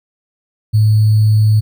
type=tone with sample-and-hold; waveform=sine; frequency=107.6 Hz; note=A2; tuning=38 cents flat; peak=-7 dBFS; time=0.73-1.61 s; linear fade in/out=20 ms; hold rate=4410 Hz; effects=none